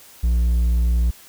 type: tone with hard clipping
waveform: sine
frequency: 59.3 Hz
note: A#1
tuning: 30 cents sharp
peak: -16 dBFS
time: 0.23-1.11 s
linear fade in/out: 10 ms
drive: 3 dB
effects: white hiss -46 dBFS RMS until 1.28 s